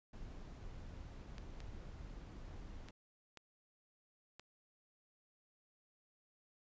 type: noise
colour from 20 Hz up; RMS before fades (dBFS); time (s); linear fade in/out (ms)
brown; -50; 0.13-2.91; 5
type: clicks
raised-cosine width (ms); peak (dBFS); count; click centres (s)
0.2; -35; 5; 1.382 / 1.604 / 2.886 / 3.373 / 4.396
effects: resampled to 16000 Hz